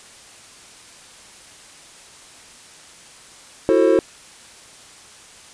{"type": "chord", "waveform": "triangle", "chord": "F# half-diminished seventh", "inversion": "third", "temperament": "just", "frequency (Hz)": [333, 370, 444, 532.8], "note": ["E4", "F#4", "A4", "C5"], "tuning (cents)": [18, 0, 16, 31], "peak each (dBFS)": -16, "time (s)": [3.69, 3.99], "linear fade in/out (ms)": 0, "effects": ["white hiss -44 dBFS RMS until 5.53 s", "resampled to 22050 Hz"]}